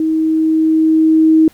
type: tone with level ramp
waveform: sine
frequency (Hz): 317.5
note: D#4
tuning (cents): +35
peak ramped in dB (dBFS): -12 to -5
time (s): 0-1.48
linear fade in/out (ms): 2
effects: pink hiss -48 dBFS RMS until 1.53 s